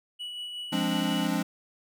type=tone with tremolo; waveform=triangle; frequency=2941 Hz; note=F#7; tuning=11 cents flat; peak=-32 dBFS; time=0.19-1.27 s; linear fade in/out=20 ms; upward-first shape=sine; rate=5.5 Hz; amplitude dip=30%
type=chord; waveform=square; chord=D half-diminished seventh; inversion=first; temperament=equal with one note detuned; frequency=174.61 / 207.7 / 264.1 / 293.7 Hz; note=F3 / Ab3 / C4 / D4; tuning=0 / 0 / +16 / 0 cents; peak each=-32 dBFS; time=0.72-1.43 s; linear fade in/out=10 ms
effects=none